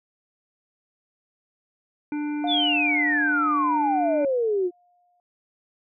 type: harmonic tone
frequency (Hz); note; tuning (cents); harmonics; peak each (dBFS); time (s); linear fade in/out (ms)
296.2; D4; +15; 1 / 3 / 5 / 7 / 8; -25 / -39 / -43 / -50 / -43; 2.12-4.25; 2
type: tone with exponential decay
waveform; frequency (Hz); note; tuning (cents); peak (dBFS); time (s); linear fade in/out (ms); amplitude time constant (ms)
sine; 710; F5; +28; -24; 2.44-5.2; 1; 600
type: exponential sweep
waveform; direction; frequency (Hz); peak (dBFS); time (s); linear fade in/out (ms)
sine; down; 3621 to 344.3; -20; 2.47-4.71; 50
effects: none